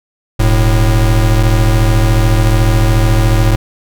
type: tone pair together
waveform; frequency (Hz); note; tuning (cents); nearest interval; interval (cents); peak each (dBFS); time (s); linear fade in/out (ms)
square; 41.31 / 110; E1 / A2; +4 / 0; octave + perfect fourth; 1696; -11; 0.39-3.56; 10
effects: none